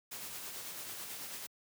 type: noise with tremolo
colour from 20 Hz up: white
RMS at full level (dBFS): -43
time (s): 0.11-1.47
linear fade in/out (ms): 10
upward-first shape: sine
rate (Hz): 9.1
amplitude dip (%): 30
effects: high-pass 80 Hz 12 dB/octave